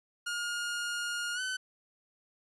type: tone with pitch glide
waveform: sawtooth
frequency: 1423 to 1516.3 Hz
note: F6 to F#6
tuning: +32 to +42 cents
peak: -29 dBFS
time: 0.26-1.57 s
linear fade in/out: 10 ms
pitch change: +110 cents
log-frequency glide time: 1.34-1.41 s
effects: resampled to 24000 Hz